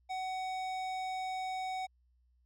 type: tone with hard clipping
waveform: sine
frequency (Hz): 750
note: F#5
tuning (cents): +23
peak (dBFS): -37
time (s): 0.09-1.87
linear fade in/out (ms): 20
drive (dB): 14
effects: added 61 Hz sine -67 dBFS peak until 2.45 s